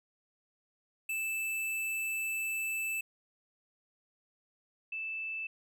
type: tone pair in turn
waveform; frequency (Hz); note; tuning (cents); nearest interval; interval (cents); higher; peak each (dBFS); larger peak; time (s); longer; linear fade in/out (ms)
square / sine; 2637 / 2637; E7 / E7; 0 / 0; unison; 0; neither; -33 / -35; first; 1.09-3.01 / 4.92-5.47; first; 5
effects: none